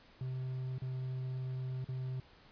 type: tone with dropouts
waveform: triangle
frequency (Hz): 129.2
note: C3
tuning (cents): -21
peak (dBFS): -34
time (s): 0.21-2.2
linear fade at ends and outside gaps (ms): 2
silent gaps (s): 0.782-0.819 / 1.845-1.887
effects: pink hiss -61 dBFS RMS until 2.51 s + resampled to 11025 Hz